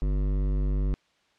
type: tone with hard clipping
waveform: triangle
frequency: 49 Hz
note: G1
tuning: in tune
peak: -25 dBFS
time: 0.02-0.94 s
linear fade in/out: 0 ms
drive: 18 dB
effects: white hiss -66 dBFS RMS until 1.38 s + low-pass 4000 Hz 12 dB/octave